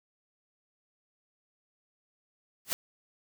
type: noise with exponential growth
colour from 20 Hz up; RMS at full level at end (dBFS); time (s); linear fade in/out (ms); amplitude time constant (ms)
white; -25; 2.65-2.73; 0; 17
effects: none